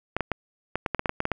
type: clicks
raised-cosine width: 0.5 ms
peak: -10 dBFS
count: 12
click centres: 0.166 / 0.207 / 0.317 / 0.756 / 0.862 / 0.947 / 0.994 / 1.058 / 1.094 / 1.204 / 1.254 / 1.317 s
effects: none